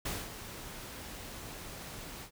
pink noise with ADSR envelope, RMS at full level -35 dBFS, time 0.05-2.31 s, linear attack 9 ms, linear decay 220 ms, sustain -10 dB, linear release 86 ms, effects none

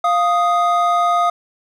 triangle tone pair together, 698.5 / 1244.6 Hz, F5 / D#6, 0 / 0 cents, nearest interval minor seventh, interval 1000 cents, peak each -14 dBFS, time 0.04-1.3 s, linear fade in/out 5 ms, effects none

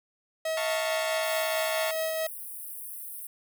45% pulse tone with tremolo, 640 Hz, D#5, 49 cents sharp, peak -27 dBFS, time 0.45-2.27 s, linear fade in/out 5 ms, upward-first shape sine, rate 4.6 Hz, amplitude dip 25%
15% pulse chord, F augmented, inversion none, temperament equal with one note detuned, 698.5 / 889.7 / 1108.7 Hz, F5 / A5 / C#6, 0 / +19 / 0 cents, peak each -29 dBFS, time 0.57-1.91 s, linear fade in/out 2 ms
white high-pass noise, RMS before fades -40 dBFS, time 1.23-3.27 s, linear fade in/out 2 ms, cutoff 8900 Hz, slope 96 dB/octave
effects none

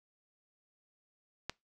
click, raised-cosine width 0.2 ms, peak -18 dBFS, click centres 1.496 s, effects noise-tail reverb RT60 0.2 s tail -24 dB re dry

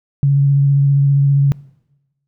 sine tone with vibrato, 140 Hz, C#3, 18 cents sharp, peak -9 dBFS, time 0.23-1.52 s, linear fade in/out 0 ms, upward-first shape sine, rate 15 Hz, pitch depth 17 cents each way, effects noise-tail reverb RT60 1.0 s tail -22 dB re dry

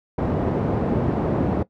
pink band-pass noise, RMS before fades -22 dBFS, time 0.18-1.63 s, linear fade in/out 5 ms, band 100 to 570 Hz, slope 12 dB/octave, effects noise-tail reverb RT60 0.1 s tail -18 dB re dry

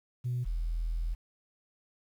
sine tone pair in turn, 123.47 / 41.2 Hz, B2 / E1, 0 / 0 cents, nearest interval octave + perfect fifth, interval 1900 cents, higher first, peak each -28 dBFS, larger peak neither, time 0.24-0.45 / 0.45-1.15 s, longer second, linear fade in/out 20 ms, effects tanh soft clip ceiling -26 dBFS + 10-bit

